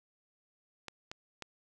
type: clicks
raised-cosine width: 0.2 ms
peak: -24 dBFS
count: 3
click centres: 0.883 / 1.115 / 1.423 s
effects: none